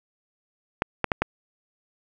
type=clicks; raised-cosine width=0.5 ms; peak=-6 dBFS; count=4; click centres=0.821 / 1.043 / 1.118 / 1.22 s; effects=none